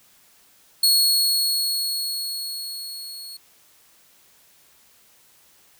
sawtooth tone with level ramp, 4338 Hz, C#8, 38 cents flat, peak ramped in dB -11 to -33 dBFS, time 0.83-3.37 s, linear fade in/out 5 ms, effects white hiss -56 dBFS RMS until 5.79 s

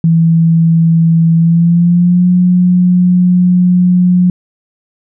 sine tone with pitch glide, 164.81 to 179.73 Hz, E3 to F3, 0 to +50 cents, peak -5 dBFS, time 0.04-4.3 s, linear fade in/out 2 ms, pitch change +150 cents, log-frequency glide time 1.35-2.27 s, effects none

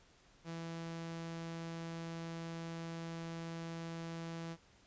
sawtooth tone, 165.9 Hz, E3, 11 cents sharp, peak -38 dBFS, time 0.44-4.57 s, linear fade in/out 50 ms, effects pink hiss -66 dBFS RMS until 4.86 s + resampled to 16000 Hz

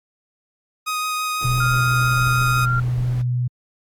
sawtooth tone with vibrato, 1249 Hz, D#6, 6 cents sharp, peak -18 dBFS, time 0.86-2.66 s, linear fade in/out 20 ms, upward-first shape triangle, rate 6 Hz, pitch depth 10 cents each way
brown noise, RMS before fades -31 dBFS, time 1.41-3.22 s, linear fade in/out 5 ms
sine tone, 123.47 Hz, B2, in tune, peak -18 dBFS, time 1.44-3.48 s, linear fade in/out 10 ms
sine tone with pitch glide, 1396.9 to 1383.3 Hz, F6 to F6, 0 to -17 cents, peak -20 dBFS, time 1.6-2.8 s, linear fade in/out 5 ms, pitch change -17 cents, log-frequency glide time 2.06-2.6 s
effects AAC 64 kbps

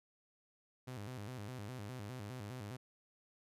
sawtooth tone with vibrato, 114.3 Hz, A#2, 34 cents flat, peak -40 dBFS, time 0.87-2.77 s, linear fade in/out 10 ms, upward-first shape square, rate 4.9 Hz, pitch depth 190 cents each way, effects resampled to 32000 Hz

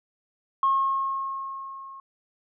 sine tone with level ramp, 1082 Hz, C#6, 42 cents flat, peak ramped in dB -17 to -40 dBFS, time 0.63-2 s, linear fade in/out 2 ms, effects tanh soft clip ceiling -13 dBFS

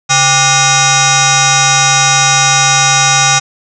sine tone with frequency modulation, 2489 Hz, D#7, in tune, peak -6 dBFS, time 0.09-3.4 s, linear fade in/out 20 ms, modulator 657 Hz, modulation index 6.6, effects none

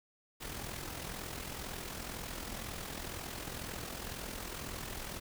pink noise with amplitude modulation, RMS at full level -40 dBFS, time 0.4-5.2 s, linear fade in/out 20 ms, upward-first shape sine, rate 42 Hz, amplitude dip 55%, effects none

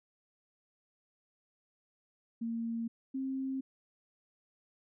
sine tone pair in turn, 229.9 / 266 Hz, A#3 / C4, -24 / +29 cents, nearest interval minor third, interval 253 cents, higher second, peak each -33 / -33 dBFS, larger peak neither, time 2.41-2.88 / 3.14-3.61 s, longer neither, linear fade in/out 10 ms, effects none

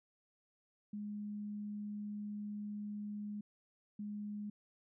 sine tone bursts at uneven times, 207.7 Hz, G#3, in tune, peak -40 dBFS, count 2, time 0.93-3.41 / 3.99-4.5 s, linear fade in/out 5 ms, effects none

